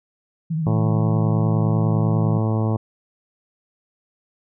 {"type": "tone with vibrato", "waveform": "sine", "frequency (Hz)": 159.9, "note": "D#3", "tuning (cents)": 48, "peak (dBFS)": -20, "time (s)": [0.5, 2.39], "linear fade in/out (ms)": 10, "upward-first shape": "triangle", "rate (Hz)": 13, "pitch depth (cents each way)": 81}
{"type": "harmonic tone", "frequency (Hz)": 110, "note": "A2", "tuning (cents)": 0, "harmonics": [1, 2, 3, 4, 5, 6, 7, 8, 9, 10], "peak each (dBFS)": [-19, -25, -29, -31, -33, -35, -36, -37, -38, -39], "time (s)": [0.66, 2.77], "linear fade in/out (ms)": 10}
{"effects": []}